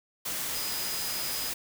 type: tone in noise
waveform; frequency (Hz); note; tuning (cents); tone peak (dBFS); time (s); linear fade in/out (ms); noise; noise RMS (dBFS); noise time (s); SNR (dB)
sine; 4978; D#8; 0; -37; 0.54-1.5; 10; white; -33; 0.25-1.54; -7
effects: none